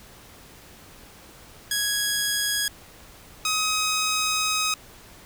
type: tone pair in turn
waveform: 10% pulse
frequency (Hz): 1661.2 / 1264.1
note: G#6 / D#6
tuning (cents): 0 / +27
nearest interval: perfect fourth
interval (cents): 473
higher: first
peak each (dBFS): -14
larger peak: neither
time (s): 1.71-2.68 / 3.45-4.74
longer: second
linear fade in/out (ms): 2
effects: pink hiss -48 dBFS RMS until 5.25 s